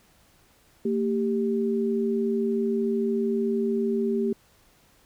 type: tone pair together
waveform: sine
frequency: 227.1 / 393.8 Hz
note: A#3 / G4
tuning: -45 / +8 cents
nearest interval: minor seventh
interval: 953 cents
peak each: -25 dBFS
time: 0.85-4.33 s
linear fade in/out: 5 ms
effects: pink hiss -60 dBFS RMS until 5.05 s